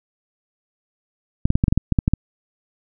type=clicks; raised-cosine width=5 ms; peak=-3 dBFS; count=11; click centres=1.455 / 1.504 / 1.555 / 1.639 / 1.682 / 1.725 / 1.776 / 1.923 / 1.988 / 2.079 / 2.136 s; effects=none